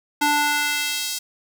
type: tone with high-pass filter sweep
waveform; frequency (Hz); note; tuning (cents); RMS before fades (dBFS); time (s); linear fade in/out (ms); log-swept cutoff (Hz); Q
square; 293.7; D4; 0; -22; 0.21-1.19; 10; 610 to 5200; 1.1
effects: none